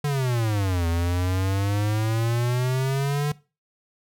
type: exponential two-way sweep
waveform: square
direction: down then up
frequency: 148.6 to 83 to 148.6 Hz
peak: -22 dBFS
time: 0.04-3.32 s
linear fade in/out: 5 ms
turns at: 0.87 s
effects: noise-tail reverb RT60 0.3 s tail -20 dB re dry